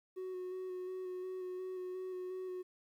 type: tone with vibrato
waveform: triangle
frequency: 369 Hz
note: F#4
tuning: 5 cents flat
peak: -37 dBFS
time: 0.16-2.63 s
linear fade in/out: 20 ms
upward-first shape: square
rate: 2.8 Hz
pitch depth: 15 cents each way
effects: tanh soft clip ceiling -33 dBFS + 12-bit